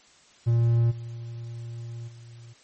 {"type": "tone with level steps", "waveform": "triangle", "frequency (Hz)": 117.1, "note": "A#2", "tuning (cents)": 8, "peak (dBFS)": [-16, -32, -41], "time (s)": [0.46, 2.54], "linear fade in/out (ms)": 20, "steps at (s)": [0.9, 2.07], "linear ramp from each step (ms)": 20, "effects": ["white hiss -56 dBFS RMS until 2.63 s", "MP3 32 kbps"]}